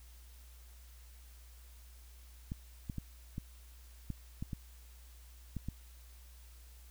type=clicks; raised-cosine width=5 ms; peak=-26 dBFS; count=9; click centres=2.519 / 2.898 / 2.983 / 3.381 / 4.103 / 4.425 / 4.532 / 5.567 / 5.686 s; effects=added 60 Hz sine -53 dBFS peak until 6.9 s + white hiss -63 dBFS RMS until 6.9 s